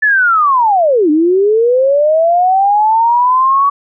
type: linear two-way sweep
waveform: sine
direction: down then up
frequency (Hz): 1760 to 293.7 to 1136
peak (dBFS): -7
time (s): 0.02-3.7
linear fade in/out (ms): 10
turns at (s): 1.1
effects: none